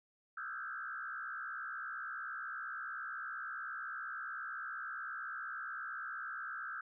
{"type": "tone with frequency modulation", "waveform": "sine", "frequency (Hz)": 1450, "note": "F#6", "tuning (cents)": -35, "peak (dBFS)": -40, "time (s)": [0.37, 6.81], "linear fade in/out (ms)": 5, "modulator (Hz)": 64.3, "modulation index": 2.8, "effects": []}